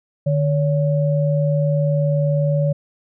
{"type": "tone pair together", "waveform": "sine", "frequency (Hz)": [149.91, 566], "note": ["D3", "C#5"], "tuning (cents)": [36, 36], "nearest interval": "octave + major seventh", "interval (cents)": 2300, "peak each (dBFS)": [-16, -21], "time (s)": [0.26, 2.73], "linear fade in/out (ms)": 10, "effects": []}